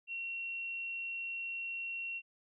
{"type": "tone", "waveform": "sine", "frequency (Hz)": 2732, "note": "F7", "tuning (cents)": -39, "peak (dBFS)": -37, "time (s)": [0.07, 2.22], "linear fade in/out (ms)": 50, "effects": []}